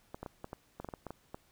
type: clicks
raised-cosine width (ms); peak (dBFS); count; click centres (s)
1; -27; 12; 0.145 / 0.23 / 0.262 / 0.444 / 0.531 / 0.8 / 0.846 / 0.888 / 0.938 / 1.067 / 1.106 / 1.345
effects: pink hiss -68 dBFS RMS until 1.51 s